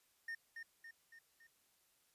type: tone with echo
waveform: triangle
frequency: 1830 Hz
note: A#6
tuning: 32 cents flat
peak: -40 dBFS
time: 0.28-0.35 s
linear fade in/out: 5 ms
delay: 280 ms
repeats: 4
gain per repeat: -5 dB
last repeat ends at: 1.47 s
effects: white hiss -75 dBFS RMS until 2.14 s + resampled to 32000 Hz